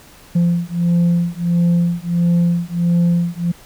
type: beating tone pair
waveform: sine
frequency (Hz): 171.6 / 173.1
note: F3 / F3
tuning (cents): -30 / -15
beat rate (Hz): 1.5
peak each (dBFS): -14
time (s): 0.35-3.52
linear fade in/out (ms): 10
effects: tanh soft clip ceiling -10 dBFS + pink hiss -44 dBFS RMS until 3.65 s